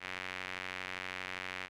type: tone with band-pass filter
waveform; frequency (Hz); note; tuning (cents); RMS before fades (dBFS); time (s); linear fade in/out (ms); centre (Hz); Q
sawtooth; 92.5; F#2; 0; -42; 0-1.69; 50; 2200; 2
effects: none